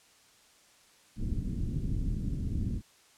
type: low-pass noise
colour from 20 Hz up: pink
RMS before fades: -32 dBFS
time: 1.16-2.82 s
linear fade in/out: 50 ms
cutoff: 250 Hz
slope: 24 dB/octave
effects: white hiss -61 dBFS RMS until 3.17 s + low-pass 9000 Hz 12 dB/octave